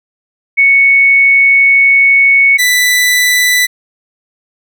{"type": "tone pair in turn", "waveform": ["sine", "sawtooth"], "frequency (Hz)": [2217, 1984.5], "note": ["C#7", "B6"], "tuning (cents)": [0, 8], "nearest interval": "major second", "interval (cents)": 192, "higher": "first", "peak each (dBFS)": -4, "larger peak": "neither", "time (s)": [[0.57, 2.58], [2.58, 3.67]], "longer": "first", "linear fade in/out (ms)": 20, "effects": []}